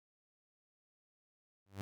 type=tone with exponential growth; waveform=sawtooth; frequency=98 Hz; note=G2; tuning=in tune; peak=-33 dBFS; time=1.66-1.81 s; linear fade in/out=0 ms; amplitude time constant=32 ms; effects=none